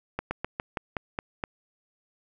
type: slowing click train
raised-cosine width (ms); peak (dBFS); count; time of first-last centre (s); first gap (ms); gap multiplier
0.5; -14; 8; 0.19-1.439; 120; 1.13
effects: none